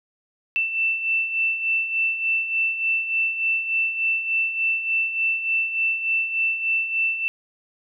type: beating tone pair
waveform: sine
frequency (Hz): 2666 / 2669.4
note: E7 / E7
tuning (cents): +19 / +21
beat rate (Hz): 3.4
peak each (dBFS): -28 / -21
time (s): 0.56-7.28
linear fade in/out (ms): 0
effects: none